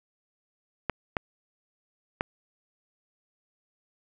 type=clicks; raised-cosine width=0.5 ms; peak=-11 dBFS; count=3; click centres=0.897 / 1.168 / 2.209 s; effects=none